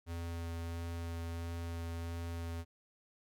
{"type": "tone with vibrato", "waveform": "square", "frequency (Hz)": 84.2, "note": "E2", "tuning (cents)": 37, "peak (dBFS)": -39, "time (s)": [0.06, 2.65], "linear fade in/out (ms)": 50, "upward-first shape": "sine", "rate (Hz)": 1.5, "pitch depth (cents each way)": 9, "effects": []}